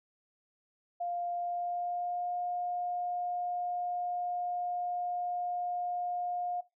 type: tone with pitch glide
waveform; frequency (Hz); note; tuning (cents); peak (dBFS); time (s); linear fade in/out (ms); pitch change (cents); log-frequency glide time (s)
sine; 700 to 711.4; F5 to F5; +4 to +32; -32; 1-6.61; 10; +28; 1.32-2.35
effects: noise-tail reverb RT60 0.2 s tail -17 dB re dry